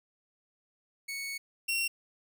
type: tone pair in turn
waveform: sawtooth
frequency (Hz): 2217 / 2734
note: C#7 / F7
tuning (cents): 0 / -37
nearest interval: major third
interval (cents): 363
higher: second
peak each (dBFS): -32 / -25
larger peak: second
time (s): 1.08-1.38 / 1.68-1.88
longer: first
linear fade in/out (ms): 10
effects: none